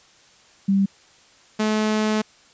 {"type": "tone pair in turn", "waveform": ["sine", "sawtooth"], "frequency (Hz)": [196, 215.2], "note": ["G3", "A3"], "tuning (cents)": [0, -38], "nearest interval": "major second", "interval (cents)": 162, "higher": "second", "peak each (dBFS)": -15, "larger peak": "neither", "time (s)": [[0.68, 0.86], [1.59, 2.22]], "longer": "second", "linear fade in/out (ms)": 10, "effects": ["white hiss -53 dBFS RMS until 2.53 s", "resampled to 16000 Hz"]}